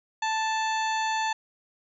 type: harmonic tone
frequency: 880 Hz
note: A5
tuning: in tune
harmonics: 1 / 2 / 3 / 4 / 5 / 7 / 8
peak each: -26 / -32 / -36 / -38 / -40 / -43 / -44 dBFS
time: 0.22-1.33 s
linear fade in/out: 5 ms
effects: none